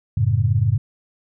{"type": "chord", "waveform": "sine", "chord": "F# minor", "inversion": "none", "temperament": "equal", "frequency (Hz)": [92.5, 110, 138.59], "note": ["F#2", "A2", "C#3"], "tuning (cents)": [0, 0, 0], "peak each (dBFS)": [-21, -17, -22], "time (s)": [0.17, 0.78], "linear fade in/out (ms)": 5, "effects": []}